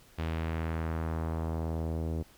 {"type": "tone with low-pass filter sweep", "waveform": "sawtooth", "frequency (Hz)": 81, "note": "E2", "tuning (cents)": -30, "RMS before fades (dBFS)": -33, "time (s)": [0.18, 2.23], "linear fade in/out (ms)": 10, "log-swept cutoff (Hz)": [3200, 450], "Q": 1.2, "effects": ["pink hiss -59 dBFS RMS until 2.37 s"]}